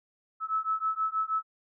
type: beating tone pair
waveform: sine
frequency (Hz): 1299 / 1305.3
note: E6 / E6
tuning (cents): -26 / -17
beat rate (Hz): 6.3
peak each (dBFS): -30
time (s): 0.4-1.43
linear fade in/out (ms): 50
effects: none